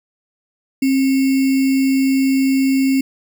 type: tone with sample-and-hold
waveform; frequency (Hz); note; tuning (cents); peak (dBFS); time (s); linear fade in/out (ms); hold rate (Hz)
sine; 267.4; C4; +38; -12; 0.82-3.01; 5; 2450
effects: none